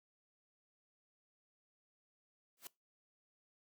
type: noise with exponential growth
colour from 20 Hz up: white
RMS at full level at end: -44 dBFS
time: 2.57-2.67 s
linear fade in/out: 1 ms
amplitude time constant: 21 ms
effects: noise-tail reverb RT60 0.2 s tail -21 dB re dry + high-pass 200 Hz 12 dB/octave